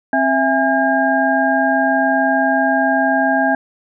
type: tone cluster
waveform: sine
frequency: 265.4 / 662 / 821 / 1615 Hz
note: C4 / E5 / G#5 / G#6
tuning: +25 / +7 / -20 / -49 cents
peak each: -18 dBFS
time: 0.13-3.55 s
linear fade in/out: 2 ms
effects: none